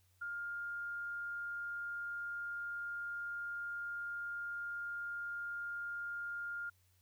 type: tone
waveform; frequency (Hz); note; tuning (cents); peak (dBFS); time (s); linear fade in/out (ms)
sine; 1408; F6; +14; -39; 0.21-6.7; 10
effects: added 91 Hz sine -70 dBFS peak until 7.01 s + white hiss -75 dBFS RMS until 7.01 s